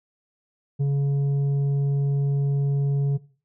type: tone with tanh clipping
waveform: sine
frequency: 140.4 Hz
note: C#3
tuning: 22 cents sharp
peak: -20 dBFS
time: 0.79-3.18 s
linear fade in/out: 20 ms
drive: 5 dB
effects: noise-tail reverb RT60 0.4 s tail -19 dB re dry